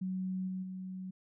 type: tone with level steps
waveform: sine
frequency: 186.6 Hz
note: F#3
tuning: 15 cents sharp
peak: -33 / -35 / -39 dBFS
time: 0.01-1.11 s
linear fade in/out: 10 ms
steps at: 0.47 / 0.62 s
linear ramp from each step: 20 ms
effects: none